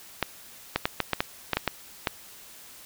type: clicks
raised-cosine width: 0.3 ms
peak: -7 dBFS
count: 10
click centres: 0.227 / 0.76 / 0.855 / 1.003 / 1.133 / 1.205 / 1.533 / 1.57 / 1.677 / 2.072 s
effects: white hiss -48 dBFS RMS until 2.85 s